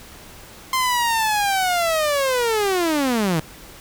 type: linear sweep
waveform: sawtooth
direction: down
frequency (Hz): 1049 to 150.6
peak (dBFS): -14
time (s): 0.73-3.4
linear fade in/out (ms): 2
effects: pink hiss -42 dBFS RMS until 3.8 s